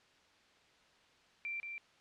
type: tone with echo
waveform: sine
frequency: 2354 Hz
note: D7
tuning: 3 cents sharp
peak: -37 dBFS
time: 1.45-1.6 s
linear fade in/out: 0 ms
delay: 180 ms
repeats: 1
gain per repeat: -4 dB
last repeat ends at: 1.78 s
effects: white hiss -66 dBFS RMS until 2 s + low-pass 4000 Hz 12 dB/octave